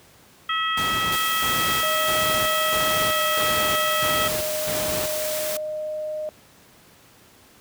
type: harmonic tone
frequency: 647 Hz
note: E5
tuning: 32 cents flat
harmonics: 2 / 3 / 4 / 5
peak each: -24 / -28 / -33 / -27 dBFS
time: 0.49-4.28 s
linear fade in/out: 5 ms
type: noise bursts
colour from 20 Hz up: pink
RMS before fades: -29 dBFS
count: 7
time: 0.77-5.06 s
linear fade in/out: 5 ms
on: 390 ms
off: 260 ms
type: noise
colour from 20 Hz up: white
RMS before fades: -29 dBFS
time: 1.12-5.57 s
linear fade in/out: 2 ms
type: tone with pitch glide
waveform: sine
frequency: 622.3 to 614.4 Hz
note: D#5 to D#5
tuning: 0 to -22 cents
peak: -26 dBFS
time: 1.83-6.29 s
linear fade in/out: 0 ms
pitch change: -22 cents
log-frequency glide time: 3.04-3.21 s
effects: pink hiss -52 dBFS RMS until 7.6 s + high-pass 80 Hz 12 dB/octave